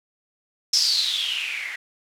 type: noise with low-pass filter sweep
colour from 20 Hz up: violet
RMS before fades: -24 dBFS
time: 0.73-1.76 s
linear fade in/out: 5 ms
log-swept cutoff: 5400 to 1900 Hz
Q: 9.3
effects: none